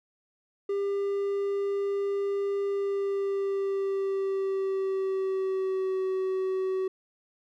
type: tone with pitch glide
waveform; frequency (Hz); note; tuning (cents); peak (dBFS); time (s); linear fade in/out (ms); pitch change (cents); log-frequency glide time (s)
triangle; 399.2 to 377.7; G4 to F#4; +32 to +36; -24; 0.69-6.88; 5; -96; 2.65-6.02
effects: none